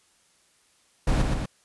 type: noise with echo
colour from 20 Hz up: brown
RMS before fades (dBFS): -22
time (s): 1.07-1.22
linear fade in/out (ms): 5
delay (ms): 120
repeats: 2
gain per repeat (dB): -3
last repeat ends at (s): 1.46
effects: white hiss -63 dBFS RMS until 1.64 s + resampled to 24000 Hz